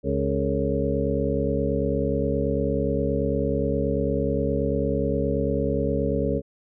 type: harmonic tone with a mistuned harmonic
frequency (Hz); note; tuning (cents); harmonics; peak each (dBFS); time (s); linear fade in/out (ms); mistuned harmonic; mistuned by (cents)
69.3; C#2; 0; 1 / 2 / 3 / 4 / 6 / 7 / 8; -29 / -29 / -29 / -29 / -29 / -29 / -29; 0.03-6.42; 50; 7; -78
effects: none